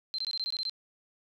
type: tone bursts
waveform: sine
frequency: 4124 Hz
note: C8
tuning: 26 cents flat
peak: -30 dBFS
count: 9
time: 0.14-0.696 s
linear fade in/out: 0 ms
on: 44 ms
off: 20 ms
effects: none